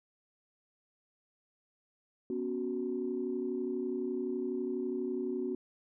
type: chord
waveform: sine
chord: B suspended second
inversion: none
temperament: equal with one note detuned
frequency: 245.2 / 277.2 / 370 Hz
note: B3 / C#4 / F#4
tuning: -12 / 0 / 0 cents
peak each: -37 / -38 / -34 dBFS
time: 2.3-5.55 s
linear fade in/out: 2 ms
effects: tanh soft clip ceiling -23 dBFS